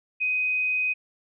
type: tone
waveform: sine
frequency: 2507 Hz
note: D#7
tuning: 12 cents sharp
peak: -22 dBFS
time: 0.2-0.94 s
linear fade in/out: 20 ms
effects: none